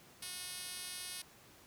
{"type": "tone with band-pass filter", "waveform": "5% pulse", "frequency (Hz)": 362.8, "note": "F#4", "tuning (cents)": -34, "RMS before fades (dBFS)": -45, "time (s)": [0.22, 1.22], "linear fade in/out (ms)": 5, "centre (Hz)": 8400, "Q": 1.4, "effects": ["pink hiss -60 dBFS RMS until 1.66 s", "high-pass 80 Hz 12 dB/octave"]}